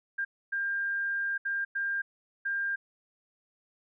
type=tone bursts at uneven times; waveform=sine; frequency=1599 Hz; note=G6; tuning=34 cents sharp; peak=-28 dBFS; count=5; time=0.18-0.25 / 0.52-1.38 / 1.45-1.65 / 1.75-2.02 / 2.45-2.76 s; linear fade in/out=10 ms; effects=none